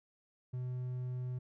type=tone; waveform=triangle; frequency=125.8 Hz; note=B2; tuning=32 cents sharp; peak=-34 dBFS; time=0.53-1.39 s; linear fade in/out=10 ms; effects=none